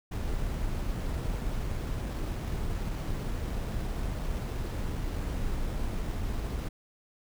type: noise with sample-and-hold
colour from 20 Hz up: brown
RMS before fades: -32 dBFS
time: 0.11-6.69 s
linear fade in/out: 10 ms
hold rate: 8820 Hz
effects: none